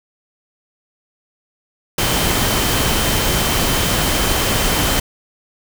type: tone in noise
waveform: sine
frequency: 3095 Hz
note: G7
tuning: 23 cents flat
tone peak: -27 dBFS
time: 1.98-5 s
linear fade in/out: 5 ms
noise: pink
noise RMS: -17 dBFS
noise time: 1.98-5 s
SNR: -13 dB
effects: none